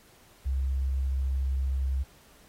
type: tone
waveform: sine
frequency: 66.7 Hz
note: C2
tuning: 34 cents sharp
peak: -25 dBFS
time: 0.45-2.04 s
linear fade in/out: 20 ms
effects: pink hiss -58 dBFS RMS until 2.48 s + AAC 48 kbps